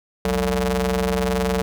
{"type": "ring-modulated tone", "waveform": "sawtooth", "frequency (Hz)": 130.7, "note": "C3", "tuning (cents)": -1, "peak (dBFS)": -12, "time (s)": [0.25, 1.62], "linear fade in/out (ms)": 0, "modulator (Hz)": 316, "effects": []}